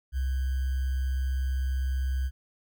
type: tone with sample-and-hold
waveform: sine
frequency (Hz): 65.41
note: C2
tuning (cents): 0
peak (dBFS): -25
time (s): 0.12-2.31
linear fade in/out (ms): 50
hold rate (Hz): 1575
effects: none